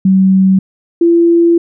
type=tone pair in turn; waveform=sine; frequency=190.3 / 339.1 Hz; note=F#3 / E4; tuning=+49 / +49 cents; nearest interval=minor seventh; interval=1000 cents; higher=second; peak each=-5 dBFS; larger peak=neither; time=0.05-0.59 / 1.01-1.58 s; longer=second; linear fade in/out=5 ms; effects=none